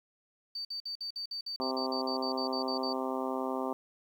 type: tone bursts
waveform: sine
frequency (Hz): 4597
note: D8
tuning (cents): -38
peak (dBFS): -35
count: 16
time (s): 0.55-2.93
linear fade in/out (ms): 5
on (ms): 100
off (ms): 52
type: harmonic tone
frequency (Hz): 130.81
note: C3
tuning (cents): 0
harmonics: 2 / 3 / 4 / 5 / 6 / 7 / 8 / 9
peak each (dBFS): -36 / -38 / -39 / -40 / -41 / -41 / -42 / -43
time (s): 1.6-3.73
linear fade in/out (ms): 0
effects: 10-bit